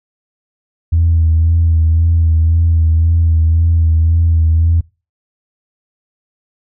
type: tone with vibrato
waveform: sine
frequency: 82 Hz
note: E2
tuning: 9 cents flat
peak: -7 dBFS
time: 0.92-4.81 s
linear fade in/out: 10 ms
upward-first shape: sine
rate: 1.9 Hz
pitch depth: 33 cents each way
effects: noise-tail reverb RT60 0.3 s tail -24 dB re dry + tanh soft clip ceiling -4 dBFS